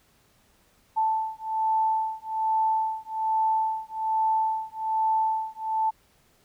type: beating tone pair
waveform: sine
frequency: 880 / 881.2 Hz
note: A5 / A5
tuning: 0 / +2 cents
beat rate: 1.2 Hz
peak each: -26 dBFS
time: 0.96-5.91 s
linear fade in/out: 20 ms
effects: pink hiss -63 dBFS RMS until 6.44 s